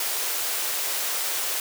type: high-pass noise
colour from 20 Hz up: white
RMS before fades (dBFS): -27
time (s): 0-1.6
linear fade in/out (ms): 2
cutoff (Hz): 370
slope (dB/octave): 24
effects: none